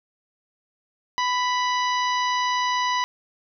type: harmonic tone with a mistuned harmonic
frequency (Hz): 987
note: B5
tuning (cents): -1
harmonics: 1 / 2 / 3 / 4 / 5 / 6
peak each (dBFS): -22 / -28 / -32 / -34 / -36 / -38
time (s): 1.18-3.04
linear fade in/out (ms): 0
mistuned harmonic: 1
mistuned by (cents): +15
effects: none